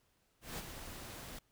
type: noise with ADSR envelope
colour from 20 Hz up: pink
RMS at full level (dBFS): -41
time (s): 0.41-1.39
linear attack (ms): 170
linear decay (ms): 34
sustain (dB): -7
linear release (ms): 5
effects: pink hiss -75 dBFS RMS until 1.51 s